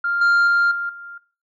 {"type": "tone with level steps", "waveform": "sine", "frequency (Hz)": 1396.9, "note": "F6", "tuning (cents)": 0, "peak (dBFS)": [-18, -10, -12, -22, -34], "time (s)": [0.04, 1.18], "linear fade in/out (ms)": 5, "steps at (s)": [0.21, 0.47, 0.71, 0.89], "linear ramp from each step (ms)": 5, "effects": ["noise-tail reverb RT60 0.4 s tail -19 dB re dry", "tanh soft clip ceiling -12 dBFS"]}